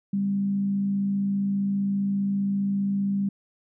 sine tone with frequency modulation, 198.3 Hz, G3, 20 cents sharp, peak -22 dBFS, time 0.13-3.29 s, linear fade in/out 5 ms, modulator 55.1 Hz, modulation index 0.22, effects none

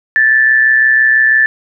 sine tone with amplitude modulation, 1755 Hz, A6, 5 cents flat, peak -4 dBFS, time 0.16-1.46 s, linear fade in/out 0 ms, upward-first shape sine, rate 126 Hz, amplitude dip 50%, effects none

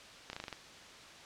slowing click train, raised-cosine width 0.2 ms, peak -23 dBFS, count 7, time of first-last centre 0.3-0.527 s, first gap 31 ms, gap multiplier 1.08, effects white hiss -52 dBFS RMS until 1.25 s + low-pass 5000 Hz 12 dB/octave

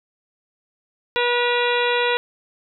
harmonic tone with a mistuned harmonic, 484.3 Hz, B4, 34 cents flat, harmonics 1 / 2 / 3 / 4 / 5 / 6 / 7 / 8, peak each -21 / -24 / -26 / -27 / -28 / -29 / -29 / -30 dBFS, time 1.16-2.17 s, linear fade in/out 0 ms, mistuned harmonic 6, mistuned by -83 cents, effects none

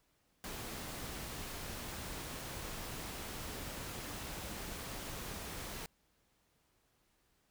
pink noise, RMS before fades -44 dBFS, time 0.44-5.86 s, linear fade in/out 0 ms, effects pink hiss -75 dBFS RMS until 7.5 s

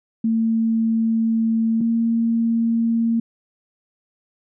sine tone pair in turn, 225.4 / 229.5 Hz, A3 / A#3, +42 / -27 cents, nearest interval unison, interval 31 cents, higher second, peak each -16 dBFS, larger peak neither, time 0.24-1.81 / 1.81-3.2 s, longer first, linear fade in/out 5 ms, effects none

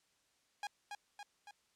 sawtooth tone with echo, 820 Hz, G#5, 22 cents flat, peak -35 dBFS, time 0.63-0.67 s, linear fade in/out 2 ms, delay 280 ms, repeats 3, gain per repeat -4 dB, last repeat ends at 1.51 s, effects white hiss -75 dBFS RMS until 1.75 s + low-pass 8000 Hz 12 dB/octave

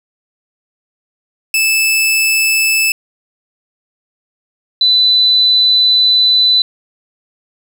sawtooth / sine tone pair in turn, 2625 / 3997 Hz, E7 / B7, -8 / +20 cents, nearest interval perfect fifth, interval 728 cents, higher second, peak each -7 dBFS, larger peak neither, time 1.54-2.92 / 4.81-6.62 s, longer second, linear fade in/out 2 ms, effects 7-bit

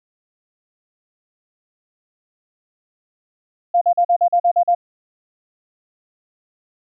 sine tone bursts, 698.5 Hz, F5, in tune, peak -11 dBFS, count 9, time 3.74-4.75 s, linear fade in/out 10 ms, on 74 ms, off 43 ms, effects none

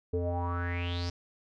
square tone with low-pass filter sweep, 87.31 Hz, F2, in tune, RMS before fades -32 dBFS, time 0.13-1.1 s, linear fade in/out 5 ms, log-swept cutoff 420 to 5400 Hz, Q 7.4, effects none

